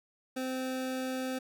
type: tone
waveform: 25% pulse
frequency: 259 Hz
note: C4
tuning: 17 cents flat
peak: -29 dBFS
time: 0.36-1.39 s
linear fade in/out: 10 ms
effects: none